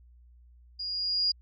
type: tone with level ramp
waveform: sine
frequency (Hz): 4856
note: D#8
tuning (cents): -43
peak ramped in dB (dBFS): -33 to -22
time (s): 0.79-1.32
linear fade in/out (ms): 10
effects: added 60 Hz sine -53 dBFS peak until 1.41 s